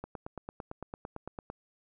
click train, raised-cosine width 1 ms, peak -25 dBFS, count 14, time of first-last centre 0.04-1.501 s, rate 8.9 Hz, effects none

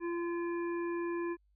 harmonic tone, 343 Hz, F4, 31 cents flat, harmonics 1 / 3 / 5 / 7, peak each -33 / -43 / -47 / -52 dBFS, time 0-1.37 s, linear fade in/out 50 ms, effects added 50 Hz sine -67 dBFS peak until 1.55 s

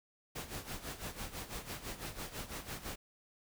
pink noise with tremolo, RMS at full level -41 dBFS, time 0.35-2.96 s, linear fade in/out 10 ms, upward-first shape sine, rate 6 Hz, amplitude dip 75%, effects none

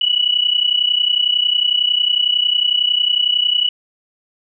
sine tone pair together, 2929 / 2960 Hz, F#7 / F#7, -18 / 0 cents, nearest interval unison, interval 18 cents, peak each -16 dBFS, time 0.01-3.69 s, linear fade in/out 5 ms, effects none

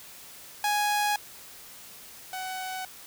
sawtooth tone pair in turn, 830.6 / 749.3 Hz, G#5 / F#5, 0 / +22 cents, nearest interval major second, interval 178 cents, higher first, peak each -20 / -29 dBFS, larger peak first, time 0.64-1.16 / 2.33-2.85 s, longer neither, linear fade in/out 2 ms, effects white hiss -47 dBFS RMS until 3.06 s

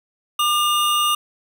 square tone pair together, 1199.8 / 2834 Hz, D6 / F7, +37 / +25 cents, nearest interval octave + minor third, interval 1488 cents, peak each -19 / -21 dBFS, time 0.39-1.15 s, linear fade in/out 5 ms, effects none

